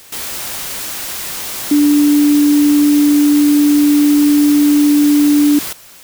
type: tone in noise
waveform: sine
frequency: 292.5 Hz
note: D4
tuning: 7 cents flat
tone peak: -7 dBFS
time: 1.71-5.59 s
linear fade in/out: 5 ms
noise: white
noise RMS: -24 dBFS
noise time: 0.12-5.73 s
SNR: +14 dB
effects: white hiss -40 dBFS RMS until 6.03 s